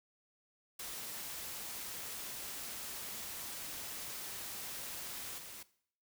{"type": "noise with level steps", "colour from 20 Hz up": "white", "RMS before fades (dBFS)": [-44, -49], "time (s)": [0.79, 5.63], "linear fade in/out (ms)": 5, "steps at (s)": 5.38, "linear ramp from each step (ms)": 2, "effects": ["noise-tail reverb RT60 0.6 s tail -18 dB re dry"]}